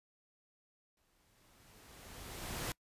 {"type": "noise with exponential growth", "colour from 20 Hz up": "pink", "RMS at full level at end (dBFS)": -38, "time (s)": [0.97, 2.72], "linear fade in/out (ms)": 2, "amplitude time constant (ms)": 380, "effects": ["noise-tail reverb RT60 0.1 s tail -24 dB re dry", "resampled to 32000 Hz"]}